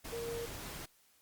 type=tone in noise; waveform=sine; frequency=466.2 Hz; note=A#4; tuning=in tune; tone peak=-38 dBFS; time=0.12-0.46 s; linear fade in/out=10 ms; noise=pink; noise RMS=-45 dBFS; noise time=0.04-0.86 s; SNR=+4 dB; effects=white hiss -68 dBFS RMS until 1.21 s + Opus 48 kbps